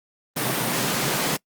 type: high-pass noise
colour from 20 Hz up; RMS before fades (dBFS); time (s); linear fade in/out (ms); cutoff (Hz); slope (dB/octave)
pink; -24; 0.36-1.37; 10; 120; 96
effects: noise-tail reverb RT60 0.1 s tail -25 dB re dry + Opus 32 kbps